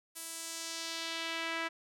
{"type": "tone with band-pass filter sweep", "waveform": "sawtooth", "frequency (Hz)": 329.3, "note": "E4", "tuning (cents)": -2, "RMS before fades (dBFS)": -39, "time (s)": [0.15, 1.69], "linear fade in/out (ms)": 20, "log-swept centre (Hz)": [11000, 1900], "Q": 1.3, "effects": []}